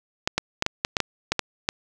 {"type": "clicks", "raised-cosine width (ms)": 0.2, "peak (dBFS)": -4, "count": 10, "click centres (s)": [0.275, 0.38, 0.624, 0.664, 0.849, 0.968, 1.003, 1.32, 1.393, 1.689], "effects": []}